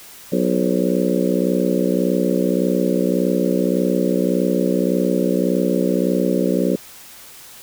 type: harmonic tone with a mistuned harmonic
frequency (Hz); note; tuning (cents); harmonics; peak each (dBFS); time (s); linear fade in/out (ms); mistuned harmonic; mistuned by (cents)
61.74; B1; 0; 3 / 4 / 5 / 6 / 7 / 8 / 9; -21 / -22 / -23 / -24 / -24 / -25 / -26; 0.32-6.76; 5; 8; +54
effects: white hiss -41 dBFS RMS until 7.62 s